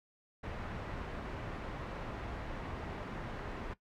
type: low-pass noise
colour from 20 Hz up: pink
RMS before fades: -42 dBFS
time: 0.43-3.74 s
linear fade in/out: 10 ms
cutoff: 1800 Hz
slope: 12 dB/octave
effects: noise-tail reverb RT60 0.1 s tail -17 dB re dry